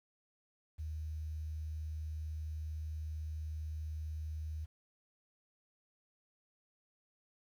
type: tone with quantisation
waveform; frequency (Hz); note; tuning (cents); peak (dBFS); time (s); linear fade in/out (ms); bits
sine; 77.78; D#2; 0; -38; 0.78-4.66; 20; 11
effects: none